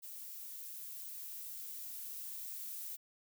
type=noise with level ramp; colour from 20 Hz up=violet; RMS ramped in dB=-48 to -44 dBFS; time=0.02-2.97 s; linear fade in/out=20 ms; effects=none

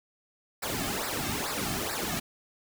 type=noise with flanger; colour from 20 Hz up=pink; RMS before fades=-32 dBFS; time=0.62-2.2 s; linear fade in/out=10 ms; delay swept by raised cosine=0.31 to 2.11 ms; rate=2.3 Hz; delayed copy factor=-0.8; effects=none

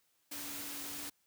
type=tone in noise; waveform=sine; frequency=287.2 Hz; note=D4; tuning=39 cents flat; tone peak=-51 dBFS; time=0.31-1.1 s; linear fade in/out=10 ms; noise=white; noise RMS=-43 dBFS; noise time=0.31-1.1 s; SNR=-11 dB; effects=white hiss -75 dBFS RMS until 1.26 s + high-pass 60 Hz 12 dB/octave

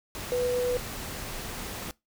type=tone in noise; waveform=sine; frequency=493.9 Hz; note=B4; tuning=in tune; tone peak=-24 dBFS; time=0.32-0.77 s; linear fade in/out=0 ms; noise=pink; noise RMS=-37 dBFS; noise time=0.15-1.91 s; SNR=+10 dB; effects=noise-tail reverb RT60 0.2 s tail -22 dB re dry

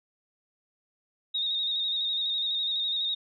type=tone with vibrato; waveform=sine; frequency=3724 Hz; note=A#7; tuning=2 cents flat; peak=-26 dBFS; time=1.34-3.15 s; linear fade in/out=10 ms; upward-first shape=square; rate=12 Hz; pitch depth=32 cents each way; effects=none

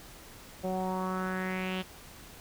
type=tone with low-pass filter sweep; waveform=sawtooth; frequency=186.1 Hz; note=F#3; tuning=10 cents sharp; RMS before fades=-33 dBFS; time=0.63-1.83 s; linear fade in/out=20 ms; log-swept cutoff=620 to 3200 Hz; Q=4.1; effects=pink hiss -50 dBFS RMS until 2.4 s

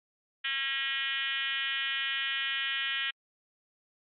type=tone with frequency modulation; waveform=sine; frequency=2441 Hz; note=D#7; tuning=34 cents flat; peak=-29 dBFS; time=0.44-3.11 s; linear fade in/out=10 ms; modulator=270 Hz; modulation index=3.3; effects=AAC 64 kbps

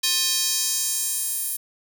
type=tone with high-pass filter sweep; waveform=square; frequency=353.5 Hz; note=F4; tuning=21 cents sharp; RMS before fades=-24 dBFS; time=0.03-1.57 s; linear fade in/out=10 ms; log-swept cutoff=3900 to 11000 Hz; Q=1.5; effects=none

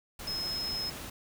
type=tone in noise; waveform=sine; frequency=5160 Hz; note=E8; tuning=38 cents flat; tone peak=-32 dBFS; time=0.27-0.9 s; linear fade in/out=5 ms; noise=pink; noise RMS=-42 dBFS; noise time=0.19-1.1 s; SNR=+7 dB; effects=none

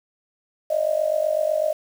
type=tone with amplitude modulation; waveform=sine; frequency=619 Hz; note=D#5; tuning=9 cents flat; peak=-15 dBFS; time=0.7-1.73 s; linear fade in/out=10 ms; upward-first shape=sine; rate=48 Hz; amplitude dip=85%; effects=7-bit

